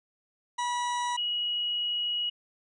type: tone pair in turn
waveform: 40% pulse / sine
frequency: 972 / 2907 Hz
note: B5 / F#7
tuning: -28 / -31 cents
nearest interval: octave + perfect fifth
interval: 1897 cents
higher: second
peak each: -27 dBFS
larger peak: neither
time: 0.58-1.17 / 1.17-2.3 s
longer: second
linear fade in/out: 10 ms
effects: resampled to 22050 Hz